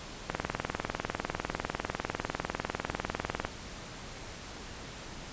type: click train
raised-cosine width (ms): 0.5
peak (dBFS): -14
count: 64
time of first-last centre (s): 0.3-3.45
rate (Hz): 20
effects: pink hiss -44 dBFS RMS until 5.32 s + resampled to 16000 Hz